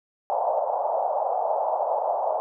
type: band-pass noise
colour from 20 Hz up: pink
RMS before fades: -25 dBFS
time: 0.3-2.4 s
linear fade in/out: 0 ms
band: 580 to 870 Hz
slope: 48 dB/octave
effects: none